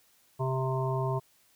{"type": "harmonic tone", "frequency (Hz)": 131.3, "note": "C3", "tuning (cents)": 6, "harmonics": [1, 3, 5, 7, 8], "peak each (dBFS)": [-29, -34, -36, -37, -38], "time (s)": [0.39, 1.2], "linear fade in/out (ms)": 20, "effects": ["white hiss -65 dBFS RMS until 1.55 s"]}